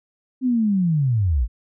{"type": "linear sweep", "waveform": "sine", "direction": "down", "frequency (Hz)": [263.1, 49], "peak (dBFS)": -16, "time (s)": [0.41, 1.48], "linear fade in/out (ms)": 50, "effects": []}